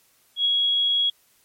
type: tone with ADSR envelope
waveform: sine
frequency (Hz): 3322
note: G#7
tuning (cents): 0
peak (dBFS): -16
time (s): 0.36-1.1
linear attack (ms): 93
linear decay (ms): 3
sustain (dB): -2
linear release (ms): 5
effects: white hiss -61 dBFS RMS until 1.44 s + MP3 64 kbps